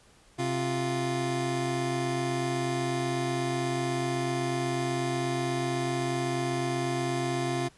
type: tone pair together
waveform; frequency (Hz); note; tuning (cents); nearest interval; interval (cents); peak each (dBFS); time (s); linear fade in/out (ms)
25% pulse; 132.44 / 349.2; C3 / F4; +21 / 0; octave + perfect fourth; 1679; -27 / -26; 0.38-7.69; 20
effects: pink hiss -59 dBFS RMS until 7.77 s + resampled to 24000 Hz